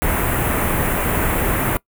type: band-stop noise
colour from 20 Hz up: pink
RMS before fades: -19 dBFS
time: 0.02-1.77 s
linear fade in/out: 0 ms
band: 2400 to 10000 Hz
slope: 24 dB/octave
effects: noise-tail reverb RT60 0.1 s tail -23 dB re dry